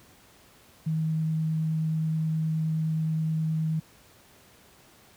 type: tone with vibrato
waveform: sine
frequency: 158.6 Hz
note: D#3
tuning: 33 cents sharp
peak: -24 dBFS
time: 0.86-3.8 s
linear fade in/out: 10 ms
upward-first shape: triangle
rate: 9.5 Hz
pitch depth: 8 cents each way
effects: pink hiss -56 dBFS RMS until 5.16 s + high-pass 60 Hz 12 dB/octave